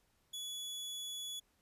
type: tone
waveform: sawtooth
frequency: 3400 Hz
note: G#7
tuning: 40 cents sharp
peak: -38 dBFS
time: 0.33-1.4 s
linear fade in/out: 10 ms
effects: pink hiss -75 dBFS RMS until 1.61 s + resampled to 32000 Hz